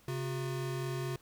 square tone pair together, 134.8 / 359.9 Hz, C#3 / F#4, -48 / -48 cents, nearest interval octave + perfect fourth, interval 1700 cents, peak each -36 / -40 dBFS, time 0.08-1.16 s, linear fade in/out 2 ms, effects pink hiss -63 dBFS RMS until 1.21 s

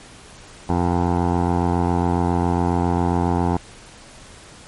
15% pulse tone with low-pass filter, 87.31 Hz, F2, in tune, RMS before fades -19 dBFS, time 0.69-3.57 s, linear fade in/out 5 ms, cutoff 850 Hz, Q 2.4, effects pink hiss -43 dBFS RMS until 4.67 s + MP3 48 kbps

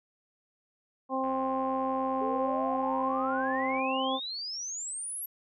harmonic tone, 263.6 Hz, C4, 13 cents sharp, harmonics 1 / 2 / 3 / 4, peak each -33 / -33 / -33 / -33 dBFS, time 1.09-4.2 s, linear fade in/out 50 ms
click train, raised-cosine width 0.5 ms, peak -34 dBFS, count 231, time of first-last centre 1.24-3.793 s, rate 90.1 Hz
sine exponential sweep, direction up, 415.3 to 11750 Hz, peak -34 dBFS, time 2.21-5.26 s, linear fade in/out 5 ms
effects none

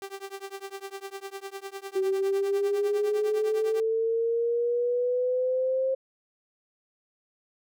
sawtooth tone with tremolo, 392 Hz, G4, in tune, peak -29 dBFS, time 0.02-3.8 s, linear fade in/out 0 ms, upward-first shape triangle, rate 9.9 Hz, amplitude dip 100%
sine exponential sweep, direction up, 380 to 531 Hz, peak -23 dBFS, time 1.95-5.95 s, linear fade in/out 10 ms
effects none

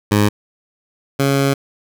15% pulse tone pair in turn, 103.8 / 138.26 Hz, G#2 / C#3, 0 / -4 cents, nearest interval perfect fourth, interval 496 cents, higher second, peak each -5 / -7 dBFS, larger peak first, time 0.11-0.29 / 1.19-1.54 s, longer second, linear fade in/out 10 ms, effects none

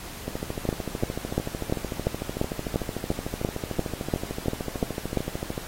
two click trains, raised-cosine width 2 ms, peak -16 / -9 dBFS, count 72 / 14, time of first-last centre 0.28-5.579 / 0.69-5.173 s, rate 13.4 / 2.9 Hz, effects pink hiss -40 dBFS RMS until 5.67 s + AAC 48 kbps

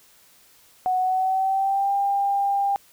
sine tone with pitch glide, 740 to 797.7 Hz, F#5 to G5, 0 to +30 cents, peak -19 dBFS, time 0.86-2.76 s, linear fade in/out 0 ms, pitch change +130 cents, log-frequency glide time 0.99-1.94 s, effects white hiss -55 dBFS RMS until 2.92 s

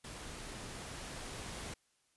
pink noise with level ramp, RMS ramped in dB -47 to -44 dBFS, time 0.04-1.74 s, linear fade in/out 5 ms, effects white hiss -75 dBFS RMS until 2.16 s + resampled to 24000 Hz

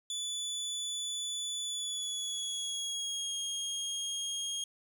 25% pulse tone with pitch glide, 3466 to 3253 Hz, A7 to G#7, -27 to -37 cents, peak -30 dBFS, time 0.1-4.64 s, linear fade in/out 2 ms, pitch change -110 cents, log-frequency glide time 1.64-3.36 s, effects 11-bit

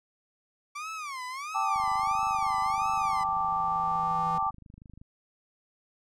30% pulse tone with vibrato, 1142 Hz, D6, 49 cents flat, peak -32 dBFS, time 0.75-3.24 s, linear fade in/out 10 ms, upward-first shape sine, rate 1.5 Hz, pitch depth 230 cents each way
sine chord, G suspended second, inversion none, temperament equal, 784 / 880 / 1174.7 Hz, G5 / A5 / D6, 0 / 0 / 0 cents, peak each -31 / -31 / -28 dBFS, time 1.54-4.51 s, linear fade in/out 20 ms
square tone with exponential growth, 165.3 Hz, E3, 5 cents sharp, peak -36 dBFS, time 1.57-4.38 s, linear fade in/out 2 ms, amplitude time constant 610 ms
click train, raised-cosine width 5 ms, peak -37 dBFS, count 84, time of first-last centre 1.76-5.015 s, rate 25.5 Hz
effects low-pass 9000 Hz 12 dB/octave

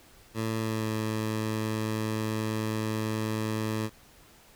15% pulse tone with pitch glide, 111.4 to 109.3 Hz, A2 to A2, +22 to -11 cents, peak -22 dBFS, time 0.34-3.9 s, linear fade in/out 50 ms, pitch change -33 cents, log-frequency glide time 0.56-0.92 s, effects pink hiss -56 dBFS RMS until 4.55 s

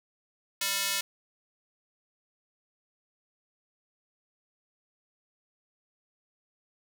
square tone with high-pass filter, 197.3 Hz, G3, 11 cents sharp, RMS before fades -30 dBFS, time 0.61-1.01 s, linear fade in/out 5 ms, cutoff 2600 Hz, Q 0.63, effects none

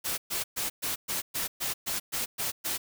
white noise bursts, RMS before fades -31 dBFS, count 11, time 0.04-2.78 s, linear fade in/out 20 ms, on 140 ms, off 120 ms, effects none

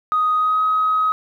sine tone with pitch glide, 1248 to 1266.2 Hz, D#6 to D#6, +5 to +30 cents, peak -14 dBFS, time 0.12-1.12 s, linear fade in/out 0 ms, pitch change +25 cents, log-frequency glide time 0.35-0.62 s, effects tanh soft clip ceiling -10 dBFS + 9-bit

